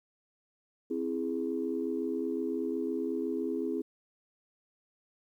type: chord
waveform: sine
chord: C augmented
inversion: none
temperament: equal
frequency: 261.6 / 329.6 / 415.3 Hz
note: C4 / E4 / G#4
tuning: 0 / 0 / 0 cents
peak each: -34 dBFS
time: 0.9-3.82 s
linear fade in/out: 10 ms
effects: tanh soft clip ceiling -20 dBFS + 11-bit